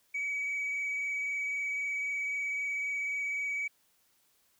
sine tone with frequency modulation, 2272 Hz, C#7, 42 cents sharp, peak -29 dBFS, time 0.14-3.68 s, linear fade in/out 10 ms, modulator 23.8 Hz, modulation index 1.2, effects tanh soft clip ceiling -29 dBFS + white hiss -70 dBFS RMS until 4.59 s

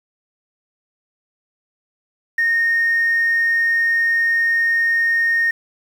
sine tone, 1845 Hz, A#6, 18 cents flat, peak -13 dBFS, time 2.38-5.51 s, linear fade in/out 5 ms, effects tanh soft clip ceiling -10 dBFS + 7-bit

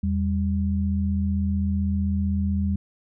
sine tone pair together, 82.23 / 197.9 Hz, E2 / G3, -4 / +17 cents, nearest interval octave + minor third, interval 1521 cents, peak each -23 / -24 dBFS, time 0.03-2.76 s, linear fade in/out 5 ms, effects none

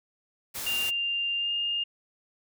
white noise, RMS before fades -35 dBFS, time 0.54-0.91 s, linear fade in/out 20 ms
sine tone with pitch glide, 2794 to 2823 Hz, F7 to F7, 0 to +18 cents, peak -26 dBFS, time 0.66-1.84 s, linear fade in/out 10 ms, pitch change +18 cents, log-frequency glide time 1.37-1.52 s
effects none

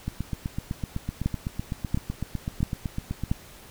two click trains, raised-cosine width 5 ms, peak -11 / -16 dBFS, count 4 / 26, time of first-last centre 1.26-3.315 / 0.08-3.237 s, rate 1.46 / 7.92 Hz, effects pink hiss -48 dBFS RMS until 3.7 s

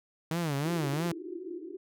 sawtooth tone with vibrato, 154.6 Hz, D#3, 11 cents flat, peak -25 dBFS, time 0.31-1.12 s, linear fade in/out 2 ms, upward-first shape sine, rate 3 Hz, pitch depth 200 cents each way
white band-pass noise, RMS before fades -40 dBFS, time 0.65-1.77 s, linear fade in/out 10 ms, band 320 to 370 Hz, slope 96 dB/octave
effects none

